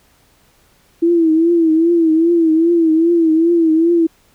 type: tone with vibrato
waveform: sine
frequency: 329.6 Hz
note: E4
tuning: in tune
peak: -9 dBFS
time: 1.02-4.07 s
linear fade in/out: 10 ms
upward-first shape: triangle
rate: 2.5 Hz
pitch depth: 92 cents each way
effects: pink hiss -54 dBFS RMS until 4.34 s